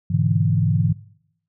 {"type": "chord", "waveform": "sine", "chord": "E dominant seventh", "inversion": "first", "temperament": "equal with one note detuned", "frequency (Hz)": [103.83, 123.47, 146.16, 164.81], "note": ["G#2", "B2", "D3", "E3"], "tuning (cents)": [0, 0, -8, 0], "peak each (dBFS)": [-21, -24, -21, -21], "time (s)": [0.1, 0.93], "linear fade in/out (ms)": 10, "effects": ["noise-tail reverb RT60 0.7 s tail -20 dB re dry"]}